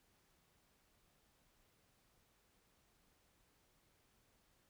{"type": "silence", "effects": ["pink hiss -75 dBFS RMS until 4.69 s"]}